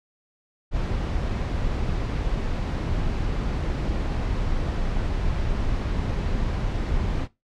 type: noise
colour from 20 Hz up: brown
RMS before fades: -25 dBFS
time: 0.71-7.28 s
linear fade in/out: 50 ms
effects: noise-tail reverb RT60 0.2 s tail -18 dB re dry + low-pass 5000 Hz 12 dB/octave